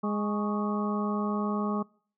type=harmonic tone with a mistuned harmonic; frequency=207.7 Hz; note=G#3; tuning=in tune; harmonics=1 / 2 / 3 / 4 / 5 / 6; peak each=-28 / -35 / -39 / -39 / -35 / -40 dBFS; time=0.03-1.83 s; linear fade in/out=10 ms; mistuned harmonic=5; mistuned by=+110 cents; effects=noise-tail reverb RT60 0.5 s tail -25 dB re dry